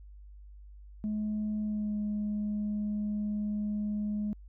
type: tone with pitch glide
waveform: sine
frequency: 212.5 to 209.1 Hz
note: G#3 to G#3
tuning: +40 to +12 cents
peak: -28 dBFS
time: 1.04-4.33 s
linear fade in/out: 0 ms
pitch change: -28 cents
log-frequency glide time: 1.61-1.97 s
effects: tanh soft clip ceiling -27 dBFS + added 50 Hz sine -47 dBFS peak until 4.48 s